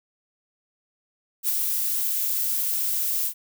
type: noise with ADSR envelope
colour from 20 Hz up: violet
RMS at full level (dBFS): -21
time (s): 1.43-3.34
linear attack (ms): 62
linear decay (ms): 12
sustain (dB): -4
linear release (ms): 82
effects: none